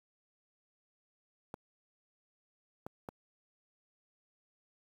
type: clicks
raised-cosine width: 1 ms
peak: -27 dBFS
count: 3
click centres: 1.541 / 2.865 / 3.088 s
effects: high-pass 80 Hz 12 dB/octave + 9-bit